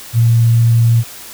sine tone, 116.1 Hz, A#2, 7 cents flat, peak -7 dBFS, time 0.13-1.04 s, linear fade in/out 50 ms, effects white hiss -33 dBFS RMS until 1.33 s

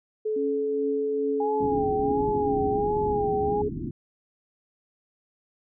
sine tone with pitch glide, 431.4 to 416.9 Hz, A4 to G#4, -34 to +7 cents, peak -24 dBFS, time 0.25-3.69 s, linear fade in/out 10 ms, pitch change -59 cents, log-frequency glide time 1.3-2.27 s
sine tone with tremolo, 277.2 Hz, C#4, in tune, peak -27 dBFS, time 0.36-2.78 s, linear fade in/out 5 ms, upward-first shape triangle, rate 2.4 Hz, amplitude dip 65%
sine tone with vibrato, 813 Hz, G#5, 37 cents flat, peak -27 dBFS, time 1.4-3.62 s, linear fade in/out 5 ms, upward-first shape sine, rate 1.4 Hz, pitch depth 88 cents each way
white low-pass noise, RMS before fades -33 dBFS, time 1.6-3.91 s, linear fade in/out 5 ms, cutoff 360 Hz, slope 96 dB/octave
effects none

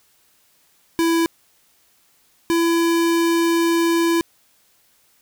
square tone pair in turn, 331.9 / 335.4 Hz, E4 / E4, +12 / +30 cents, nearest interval unison, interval 18 cents, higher second, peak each -16 dBFS, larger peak neither, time 0.99-1.26 / 2.5-4.21 s, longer second, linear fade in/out 0 ms, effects white hiss -59 dBFS RMS until 5.21 s

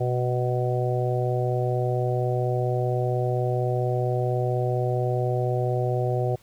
harmonic tone, 124.3 Hz, B2, 12 cents sharp, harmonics 1 / 3 / 4 / 5 / 6, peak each -24 / -29 / -30 / -31 / -32 dBFS, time 0-6.36 s, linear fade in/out 10 ms, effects pink hiss -57 dBFS RMS until 6.42 s

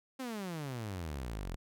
sawtooth exponential sweep, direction down, 270 to 40.11 Hz, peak -34 dBFS, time 0.19-1.56 s, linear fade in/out 10 ms, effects none

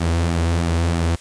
sawtooth tone with flanger, 84.1 Hz, E2, 35 cents sharp, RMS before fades -19 dBFS, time 0-1.16 s, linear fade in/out 10 ms, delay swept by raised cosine 1.9 to 7.1 ms, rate 3.1 Hz, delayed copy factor -0.5, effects white hiss -43 dBFS RMS until 1.2 s + resampled to 22050 Hz

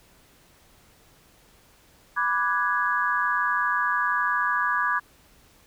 sine chord, G# half-diminished seventh, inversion first, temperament equal, 987.8 / 1174.7 / 1480 / 1661.2 Hz, B5 / D6 / F#6 / G#6, 0 / 0 / 0 / 0 cents, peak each -28 / -26 / -31 / -25 dBFS, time 2.16-5 s, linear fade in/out 20 ms, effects pink hiss -57 dBFS RMS until 5.66 s

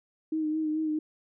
sine tone with vibrato, 311.1 Hz, D#4, in tune, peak -26 dBFS, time 0.32-0.99 s, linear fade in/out 5 ms, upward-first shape sine, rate 4.6 Hz, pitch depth 31 cents each way, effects none

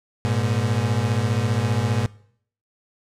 35% pulse beating tone pair, 103.83 / 118.83 Hz, G#2 / A#2, 0 / +34 cents, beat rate 15 Hz, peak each -21 dBFS, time 0.25-2.06 s, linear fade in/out 0 ms, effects noise-tail reverb RT60 0.6 s tail -21 dB re dry + low-pass 9000 Hz 12 dB/octave

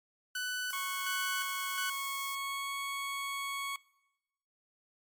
sawtooth tone with tremolo, 1494 Hz, F#6, 16 cents sharp, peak -30 dBFS, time 0.35-1.9 s, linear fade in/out 5 ms, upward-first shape square, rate 1.4 Hz, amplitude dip 60%
white high-pass noise, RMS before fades -45 dBFS, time 0.7-2.35 s, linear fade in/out 2 ms, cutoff 4900 Hz, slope 96 dB/octave
20% pulse tone with pitch glide, 1100 to 1109.6 Hz, C#6 to C#6, -14 to +1 cents, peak -30 dBFS, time 0.73-3.76 s, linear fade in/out 2 ms, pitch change +15 cents, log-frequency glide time 2.24-2.76 s
effects noise-tail reverb RT60 1.0 s tail -23 dB re dry + MP3 96 kbps

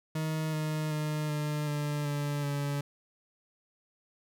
40% pulse tone with pitch steps, 157 / 154.57 / 152.18 / 149.82 / 147.51 / 145.22 / 142.98 Hz, D#3 / D#3 / D#3 / D3 / D3 / D3 / D3, +16 / -11 / -38 / +35 / +8 / -19 / -46 cents, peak -29 dBFS, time 0.15-2.81 s, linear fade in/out 5 ms, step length 380 ms, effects none

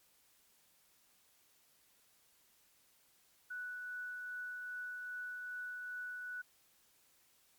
sine tone with tremolo, 1480 Hz, F#6, in tune, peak -40 dBFS, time 3.5-6.42 s, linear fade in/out 10 ms, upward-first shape triangle, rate 2.5 Hz, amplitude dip 25%, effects white hiss -70 dBFS RMS until 7.58 s + MP3 96 kbps

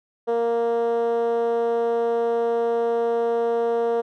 10% pulse tone with band-pass filter, 233.1 Hz, A#3, in tune, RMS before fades -22 dBFS, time 0.27-4.02 s, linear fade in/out 20 ms, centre 510 Hz, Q 4.6, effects none

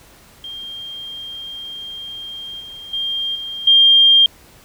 sine tone with level steps, 3200 Hz, G7, 35 cents sharp, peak -28 / -32 / -19 / -25 / -7 dBFS, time 0.44-4.26 s, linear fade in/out 2 ms, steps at 2.6 / 2.93 / 3.35 / 3.67 s, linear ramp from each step 5 ms, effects pink hiss -47 dBFS RMS until 4.64 s

